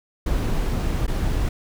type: noise with dropouts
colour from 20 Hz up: brown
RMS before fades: -22 dBFS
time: 0.26-1.49 s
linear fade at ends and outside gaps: 5 ms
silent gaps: 1.066-1.078 s
effects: none